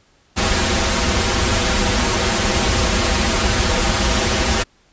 pink noise with comb filter, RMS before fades -17 dBFS, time 0.36-4.64 s, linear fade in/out 20 ms, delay 6.9 ms, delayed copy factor -0.95, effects pink hiss -56 dBFS RMS until 4.92 s + resampled to 16000 Hz

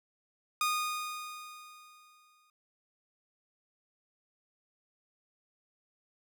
sawtooth tone with exponential decay, 1231 Hz, D#6, 19 cents flat, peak -23 dBFS, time 0.61-2.5 s, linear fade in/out 2 ms, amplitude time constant 410 ms, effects none

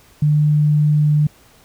sine tone, 149.8 Hz, D3, 35 cents sharp, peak -11 dBFS, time 0.22-1.27 s, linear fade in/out 5 ms, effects pink hiss -50 dBFS RMS until 1.64 s

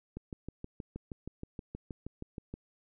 click train, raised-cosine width 3 ms, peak -27 dBFS, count 16, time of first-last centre 0.17-2.54 s, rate 6.33 Hz, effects none

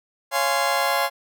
30% pulse chord, Db major seventh, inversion none, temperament just, 554.4 / 693 / 831.5 / 1039.4 Hz, Db5 / F5 / Ab5 / C6, 0 / -14 / +2 / -12 cents, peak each -23 dBFS, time 0.31-1.1 s, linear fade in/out 50 ms, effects none

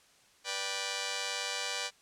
5% pulse chord, G major, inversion first, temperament just, 490 / 588 / 784 Hz, B4 / D5 / G5, -14 / +2 / 0 cents, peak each -27 dBFS, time 0.44-1.91 s, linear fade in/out 50 ms, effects white hiss -63 dBFS RMS until 2.01 s + low-pass 8000 Hz 12 dB/octave

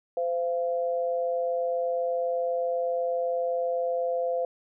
sine tone pair together, 514 / 686.1 Hz, C5 / F5, -31 / -31 cents, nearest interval perfect fourth, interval 500 cents, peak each -26 / -30 dBFS, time 0.17-4.45 s, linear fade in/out 2 ms, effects none

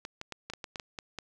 clicks, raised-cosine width 0.2 ms, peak -21 dBFS, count 10, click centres 0.051 / 0.214 / 0.323 / 0.5 / 0.536 / 0.642 / 0.758 / 0.798 / 0.988 / 1.187 s, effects none

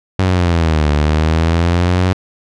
sawtooth linear two-way sweep, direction down then up, 95.3 to 73.42 to 92.9 Hz, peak -7 dBFS, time 0.19-2.13 s, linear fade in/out 0 ms, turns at 0.91 s, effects low-pass 5000 Hz 12 dB/octave

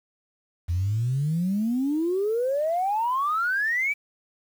sine exponential sweep, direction up, 82.41 to 2349 Hz, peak -21 dBFS, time 0.68-3.94 s, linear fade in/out 20 ms, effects tanh soft clip ceiling -17 dBFS + 8-bit

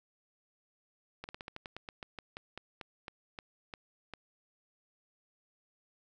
slowing click train, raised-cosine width 0.3 ms, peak -26 dBFS, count 18, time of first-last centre 1.24-4.137 s, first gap 49 ms, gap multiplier 1.14, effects none

